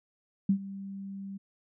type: tone with ADSR envelope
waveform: sine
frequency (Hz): 196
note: G3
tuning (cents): 0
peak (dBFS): -19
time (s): 0.49-1.38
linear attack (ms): 5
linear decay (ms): 83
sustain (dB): -18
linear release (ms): 15
effects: none